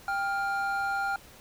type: tone pair together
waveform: triangle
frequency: 791.3 / 1403 Hz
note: G5 / F6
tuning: +16 / +8 cents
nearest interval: minor seventh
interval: 992 cents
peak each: -28 dBFS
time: 0.08-1.16 s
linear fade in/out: 2 ms
effects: pink hiss -52 dBFS RMS until 1.4 s